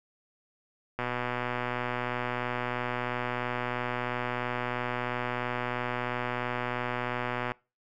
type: click train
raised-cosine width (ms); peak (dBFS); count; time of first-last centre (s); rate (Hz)
0.5; -16; 804; 0.99-7.518; 123
effects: noise-tail reverb RT60 0.3 s tail -24 dB re dry